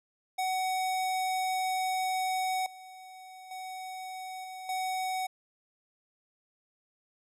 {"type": "tone with level steps", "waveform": "square", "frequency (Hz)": 749, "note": "F#5", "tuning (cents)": 21, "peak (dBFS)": [-29, -47, -39, -41, -31], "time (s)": [0.38, 5.27], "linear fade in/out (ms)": 10, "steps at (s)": [2.66, 3.51, 4.44, 4.69], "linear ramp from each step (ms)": 2, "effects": ["resampled to 32000 Hz"]}